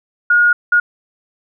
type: tone bursts at uneven times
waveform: sine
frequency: 1436 Hz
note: F6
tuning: 48 cents sharp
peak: -8 dBFS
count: 2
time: 0.3-0.53 / 0.72-0.8 s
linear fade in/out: 5 ms
effects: none